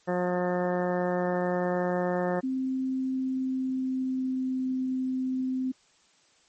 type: harmonic tone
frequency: 179.1 Hz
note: F3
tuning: 44 cents sharp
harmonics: 1 / 2 / 3 / 4 / 5 / 6 / 7 / 8 / 9 / 10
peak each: -30 / -31 / -29 / -34 / -38 / -43 / -42 / -48 / -45 / -40 dBFS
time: 0.07-2.41 s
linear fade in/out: 20 ms
type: tone with pitch glide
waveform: sine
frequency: 261.6 to 258.7 Hz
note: C4 to C4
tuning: 0 to -19 cents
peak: -26 dBFS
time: 2.43-5.72 s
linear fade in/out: 10 ms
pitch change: -19 cents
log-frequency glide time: 2.99-4.67 s
effects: white hiss -63 dBFS RMS until 6.48 s + MP3 32 kbps